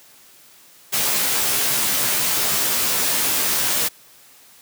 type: noise with comb filter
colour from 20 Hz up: white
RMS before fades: -20 dBFS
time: 0.92-3.89 s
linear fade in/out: 20 ms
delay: 15 ms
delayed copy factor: +0.75
effects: white hiss -49 dBFS RMS until 4.61 s + high-pass 100 Hz 12 dB/octave